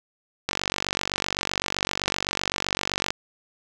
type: click train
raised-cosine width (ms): 0.2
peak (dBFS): -6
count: 126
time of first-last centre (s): 0.49-3.105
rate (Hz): 47.8
effects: none